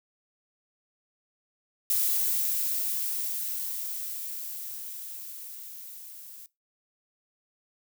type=noise with level ramp; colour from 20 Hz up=violet; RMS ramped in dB=-25 to -46 dBFS; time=1.9-6.46 s; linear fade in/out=0 ms; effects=noise-tail reverb RT60 0.2 s tail -20 dB re dry